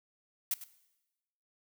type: noise with echo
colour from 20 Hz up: blue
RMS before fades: -31 dBFS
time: 0.51-0.54 s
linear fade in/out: 2 ms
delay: 100 ms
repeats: 1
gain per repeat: -14 dB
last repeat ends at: 0.64 s
effects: noise-tail reverb RT60 1.0 s tail -18 dB re dry